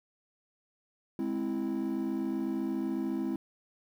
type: chord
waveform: triangle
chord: Ab augmented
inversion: none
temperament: equal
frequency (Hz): 207.7 / 261.6 / 329.6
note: Ab3 / C4 / E4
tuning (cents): 0 / 0 / 0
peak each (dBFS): -33 / -31 / -31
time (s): 1.19-3.36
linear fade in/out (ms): 2
effects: tanh soft clip ceiling -23 dBFS + 10-bit